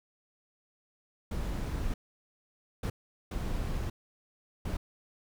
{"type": "noise bursts at uneven times", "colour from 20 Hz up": "brown", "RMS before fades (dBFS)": -33, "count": 4, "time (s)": [[1.31, 1.94], [2.83, 2.9], [3.31, 3.9], [4.65, 4.77]], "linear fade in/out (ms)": 5, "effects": []}